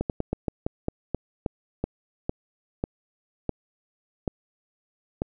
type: slowing click train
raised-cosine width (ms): 2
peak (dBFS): -12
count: 15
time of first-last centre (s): 0.01-5.219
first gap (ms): 88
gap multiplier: 1.2
effects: none